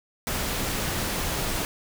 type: noise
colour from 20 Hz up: pink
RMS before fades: -28 dBFS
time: 0.27-1.65 s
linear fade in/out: 0 ms
effects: none